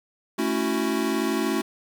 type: chord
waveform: square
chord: F# minor seventh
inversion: first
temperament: equal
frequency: 220 / 277.2 / 329.6 / 370 Hz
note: A3 / C#4 / E4 / F#4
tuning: 0 / 0 / 0 / 0 cents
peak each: -29 dBFS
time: 0.38-1.62 s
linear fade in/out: 10 ms
effects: 8-bit